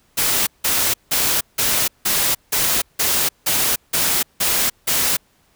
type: noise bursts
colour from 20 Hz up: white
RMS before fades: -18 dBFS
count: 11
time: 0.17-5.17 s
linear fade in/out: 10 ms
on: 300 ms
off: 170 ms
effects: pink hiss -59 dBFS RMS until 5.55 s